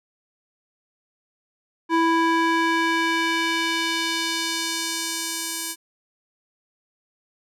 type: tone with band-pass filter sweep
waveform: square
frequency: 330 Hz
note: E4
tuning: 2 cents sharp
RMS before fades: -23 dBFS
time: 1.89-5.76 s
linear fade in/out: 50 ms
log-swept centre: 940 to 10000 Hz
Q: 0.94
effects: none